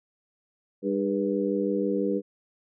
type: harmonic tone with a mistuned harmonic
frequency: 100.2 Hz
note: G2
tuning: 38 cents sharp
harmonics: 2 / 3 / 4 / 5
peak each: -29 / -29 / -29 / -29 dBFS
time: 0.82-2.22 s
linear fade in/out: 50 ms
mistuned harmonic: 5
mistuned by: -50 cents
effects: none